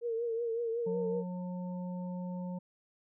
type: tone with vibrato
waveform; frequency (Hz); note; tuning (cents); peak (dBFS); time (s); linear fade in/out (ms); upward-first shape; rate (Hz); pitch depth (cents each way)
sine; 462.9; A#4; -12; -31; 0.01-1.24; 50; triangle; 5.4; 64
type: harmonic tone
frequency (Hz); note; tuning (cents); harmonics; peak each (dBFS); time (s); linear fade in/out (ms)
180.3; F#3; -45; 1 / 3 / 5; -36 / -46 / -50; 0.86-2.59; 10
effects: none